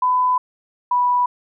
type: tone pair in turn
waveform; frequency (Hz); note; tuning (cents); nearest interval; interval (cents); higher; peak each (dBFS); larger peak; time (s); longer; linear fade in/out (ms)
sine; 1003 / 983.5; B5 / B5; +26 / -7; unison; 33; first; -14; neither; 0.02-0.38 / 0.91-1.26; first; 5
effects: none